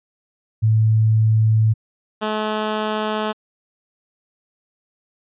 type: tone pair in turn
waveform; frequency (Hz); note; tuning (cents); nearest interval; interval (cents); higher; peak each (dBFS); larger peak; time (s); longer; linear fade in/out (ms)
sine / 10% pulse; 110 / 214.7; A2 / A3; 0 / -42; octave; 1158; second; -12; neither; 0.62-1.74 / 2.21-3.33; neither; 20
effects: resampled to 8000 Hz